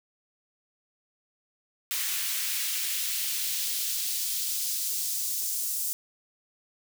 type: noise with high-pass filter sweep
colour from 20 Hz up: white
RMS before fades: -30 dBFS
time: 1.91-5.93 s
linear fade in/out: 0 ms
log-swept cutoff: 1800 to 7100 Hz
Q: 1
effects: none